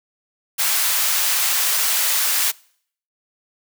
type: high-pass noise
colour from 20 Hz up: white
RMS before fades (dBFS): -19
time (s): 0.58-2.52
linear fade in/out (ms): 20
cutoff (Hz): 890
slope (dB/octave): 12
effects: noise-tail reverb RT60 0.6 s tail -24 dB re dry